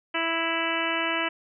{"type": "harmonic tone", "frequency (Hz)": 330, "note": "E4", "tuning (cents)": 2, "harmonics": [1, 2, 3, 4, 5, 6, 7, 8, 9], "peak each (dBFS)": [-33, -33, -33, -33, -33, -33, -33, -33, -33], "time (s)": [0.14, 1.29], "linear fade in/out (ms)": 10, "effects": []}